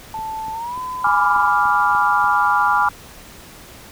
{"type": "tone with pitch glide", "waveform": "sine", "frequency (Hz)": [880, 1010.9], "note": ["A5", "B5"], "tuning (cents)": [0, 40], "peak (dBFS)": -24, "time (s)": [0.14, 1.49], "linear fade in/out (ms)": 2, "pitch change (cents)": 240, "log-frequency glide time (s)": [0.52, 0.78]}
{"type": "click train", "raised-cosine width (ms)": 3, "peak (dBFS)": -26, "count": 8, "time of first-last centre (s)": [0.19, 2.243], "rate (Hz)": 3.41}
{"type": "chord", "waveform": "sine", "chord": "G# diminished seventh", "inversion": "none", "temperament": "equal", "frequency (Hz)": [830.6, 987.8, 1174.7, 1396.9], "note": ["G#5", "B5", "D6", "F6"], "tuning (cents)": [0, 0, 0, 0], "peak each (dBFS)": [-19, -19, -19, -19], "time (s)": [1.04, 2.89], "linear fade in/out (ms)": 5}
{"effects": ["pink hiss -41 dBFS RMS until 3.91 s"]}